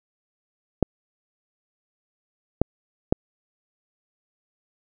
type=clicks; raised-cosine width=2 ms; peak=-3 dBFS; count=3; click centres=0.827 / 2.616 / 3.125 s; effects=none